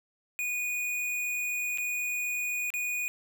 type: tone with dropouts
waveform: square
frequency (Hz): 2463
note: D#7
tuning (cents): -18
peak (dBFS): -30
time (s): 0.39-3.08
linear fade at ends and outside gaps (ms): 0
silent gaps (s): 1.775-1.783 / 2.703-2.739
effects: none